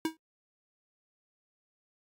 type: tone with exponential decay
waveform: square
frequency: 320 Hz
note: D#4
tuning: 49 cents sharp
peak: -25 dBFS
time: 0.05-0.17 s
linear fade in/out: 2 ms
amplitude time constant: 24 ms
effects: AAC 48 kbps